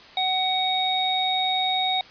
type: harmonic tone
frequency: 750 Hz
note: F#5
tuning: 23 cents sharp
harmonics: 1 / 3 / 5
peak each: -24 / -31 / -24 dBFS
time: 0.17-2.01 s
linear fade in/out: 2 ms
effects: white hiss -46 dBFS RMS until 2.1 s + resampled to 11025 Hz